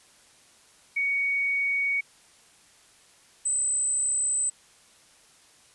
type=tone pair in turn; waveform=sine; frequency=2238 / 8066 Hz; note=C#7 / B8; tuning=+16 / +36 cents; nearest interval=octave + minor seventh; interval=2220 cents; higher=second; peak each=-23 dBFS; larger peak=neither; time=0.96-2.01 / 3.45-4.5 s; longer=neither; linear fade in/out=10 ms; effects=white hiss -57 dBFS RMS until 5.74 s + resampled to 24000 Hz